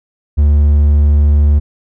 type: tone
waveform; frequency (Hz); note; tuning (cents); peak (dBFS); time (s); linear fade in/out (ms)
triangle; 73.3; D2; -3; -4; 0.37-1.6; 20
effects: none